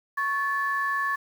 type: tone pair together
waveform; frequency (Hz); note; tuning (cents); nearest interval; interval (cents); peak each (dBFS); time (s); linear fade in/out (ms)
sine; 1108.7 / 1736.6; C#6 / A6; 0 / -23; minor sixth; 777; -26; 0.17-1.16; 10
effects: tanh soft clip ceiling -16 dBFS + 8-bit